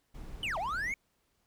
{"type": "noise", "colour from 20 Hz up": "brown", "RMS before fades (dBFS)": -45, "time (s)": [0.14, 0.93], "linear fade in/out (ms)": 10}
{"type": "linear two-way sweep", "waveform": "triangle", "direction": "down then up", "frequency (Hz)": [3107, 615, 2257], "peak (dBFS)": -30, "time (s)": [0.43, 0.94], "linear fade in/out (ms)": 2, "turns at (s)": 0.58}
{"effects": ["pink hiss -75 dBFS RMS until 1.46 s"]}